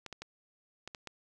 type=clicks; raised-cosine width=0.2 ms; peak=-25 dBFS; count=6; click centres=0.063 / 0.127 / 0.22 / 0.876 / 0.948 / 1.073 s; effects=none